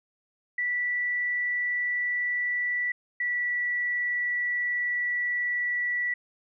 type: tone pair in turn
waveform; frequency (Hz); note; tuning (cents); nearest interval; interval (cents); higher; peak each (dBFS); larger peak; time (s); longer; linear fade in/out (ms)
sine; 1962 / 1953.1; B6 / B6; -12 / -20; unison; 8; first; -25; neither; 0.58-2.92 / 3.2-6.14; second; 5
effects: none